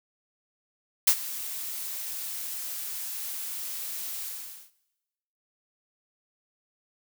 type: noise with ADSR envelope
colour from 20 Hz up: blue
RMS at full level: -17 dBFS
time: 1.07-4.71 s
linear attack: 8 ms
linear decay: 69 ms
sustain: -18 dB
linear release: 500 ms
effects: noise-tail reverb RT60 1.0 s tail -19 dB re dry